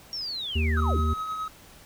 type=linear sweep; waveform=sine; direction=down; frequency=5590 to 85.7 Hz; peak=-30 dBFS; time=0.13-1 s; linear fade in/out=0 ms
type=harmonic tone; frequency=77.78 Hz; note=D#2; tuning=in tune; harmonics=1 / 3 / 5; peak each=-22 / -32 / -36 dBFS; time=0.55-1.14 s; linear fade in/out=10 ms
type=tone with tremolo; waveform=triangle; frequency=1273 Hz; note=D#6; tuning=39 cents sharp; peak=-26 dBFS; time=0.77-1.48 s; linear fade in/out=2 ms; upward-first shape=sine; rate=9.6 Hz; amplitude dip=35%
effects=pink hiss -51 dBFS RMS until 1.85 s